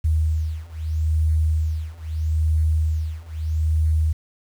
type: beating tone pair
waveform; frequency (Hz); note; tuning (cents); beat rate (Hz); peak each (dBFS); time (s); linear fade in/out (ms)
sine; 78.2 / 78.98; D#2 / D#2; +9 / +26; 0.78; -22 / -21; 0.04-4.13; 10
effects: 8-bit